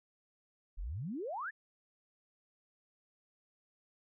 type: exponential sweep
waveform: sine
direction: up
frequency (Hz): 35.47 to 1853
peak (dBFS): -37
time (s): 0.77-1.51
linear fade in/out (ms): 20
effects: none